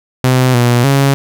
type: tone with pitch steps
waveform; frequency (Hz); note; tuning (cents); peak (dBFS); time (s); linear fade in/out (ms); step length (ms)
sawtooth; 128.2 / 121.1 / 138.1; C3 / B2 / C#3; -35 / -34 / -6; -4; 0.24-1.14; 0; 300
effects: none